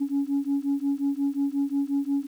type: beating tone pair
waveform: sine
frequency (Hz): 277.2 / 282.8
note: C#4 / C#4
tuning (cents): 0 / +35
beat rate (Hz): 5.6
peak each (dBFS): -25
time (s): 0-2.27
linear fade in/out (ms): 20
effects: tanh soft clip ceiling -18 dBFS + 9-bit